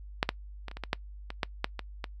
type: clicks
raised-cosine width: 0.3 ms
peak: -8 / -10 / -22 / -27 / -24 / -18 / -10 / -21 / -11 / -11 / -19 / -18 dBFS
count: 12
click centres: 0.229 / 0.291 / 0.683 / 0.714 / 0.77 / 0.837 / 0.931 / 1.304 / 1.432 / 1.644 / 1.793 / 2.042 s
effects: noise-tail reverb RT60 0.1 s tail -24 dB re dry + added 50 Hz sine -42 dBFS peak until 2.2 s